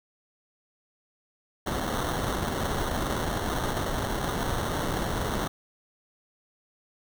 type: noise with sample-and-hold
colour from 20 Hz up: pink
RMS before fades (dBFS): -29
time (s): 1.66-5.48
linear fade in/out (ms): 10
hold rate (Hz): 2450
effects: none